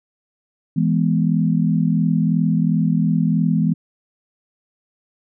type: chord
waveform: sine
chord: E major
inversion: none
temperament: equal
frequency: 164.81 / 207.7 / 246.9 Hz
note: E3 / G#3 / B3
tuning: 0 / 0 / 0 cents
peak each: -17 / -20 / -21 dBFS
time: 0.76-3.74 s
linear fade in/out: 10 ms
effects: none